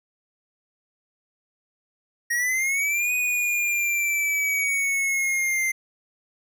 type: linear two-way sweep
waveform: square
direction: up then down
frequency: 1871 to 2490 to 2082 Hz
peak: -22 dBFS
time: 2.3-5.72 s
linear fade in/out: 10 ms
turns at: 3.13 s
effects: none